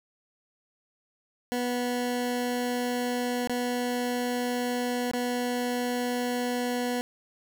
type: tone with dropouts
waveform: 20% pulse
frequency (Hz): 245.4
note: B3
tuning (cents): -11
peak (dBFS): -22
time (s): 1.52-7.01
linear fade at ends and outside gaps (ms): 0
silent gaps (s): 3.473-3.496 / 5.114-5.135
effects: none